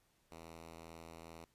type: tone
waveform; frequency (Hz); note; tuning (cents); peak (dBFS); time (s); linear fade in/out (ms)
5% pulse; 82.41; E2; 0; -40; 0.31-1.45; 5
effects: pink hiss -75 dBFS RMS until 1.54 s + resampled to 32000 Hz